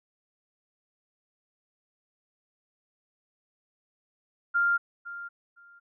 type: tone with echo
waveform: sine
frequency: 1396.9 Hz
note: F6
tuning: in tune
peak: -21 dBFS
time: 4.54-4.78 s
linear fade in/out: 20 ms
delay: 510 ms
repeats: 2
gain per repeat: -15 dB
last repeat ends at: 5.8 s
effects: none